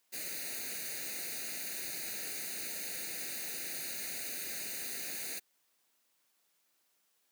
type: noise with comb filter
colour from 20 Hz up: white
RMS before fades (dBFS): -40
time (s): 0.12-5.4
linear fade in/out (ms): 20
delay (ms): 0.46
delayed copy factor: +0.9
effects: white hiss -75 dBFS RMS until 7.31 s + high-pass 200 Hz 12 dB/octave